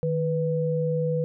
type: tone pair together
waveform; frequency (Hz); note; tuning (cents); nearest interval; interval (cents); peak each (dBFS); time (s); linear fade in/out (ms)
sine; 155.56 / 493.9; D#3 / B4; 0 / 0; octave + minor sixth; 2000; -25; 0.03-1.24; 0
effects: none